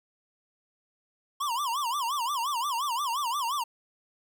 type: tone with vibrato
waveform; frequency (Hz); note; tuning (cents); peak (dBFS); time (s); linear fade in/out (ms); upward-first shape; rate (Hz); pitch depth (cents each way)
square; 1041; C6; -9; -28; 1.4-3.64; 10; sine; 5.7; 230
effects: none